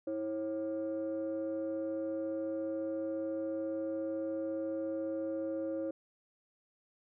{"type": "tone pair together", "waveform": "sine", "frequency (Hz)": [324, 541.8], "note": ["E4", "C#5"], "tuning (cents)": [-30, -40], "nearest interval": "major sixth", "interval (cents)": 890, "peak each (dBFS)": [-35, -35], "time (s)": [0.07, 5.91], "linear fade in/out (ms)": 5, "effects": ["tanh soft clip ceiling -29 dBFS"]}